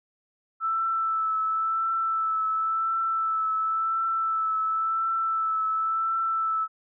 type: tone with vibrato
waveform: sine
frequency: 1320 Hz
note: E6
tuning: 2 cents sharp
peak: -23 dBFS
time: 0.6-6.68 s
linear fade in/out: 50 ms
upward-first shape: triangle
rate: 0.94 Hz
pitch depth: 24 cents each way
effects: none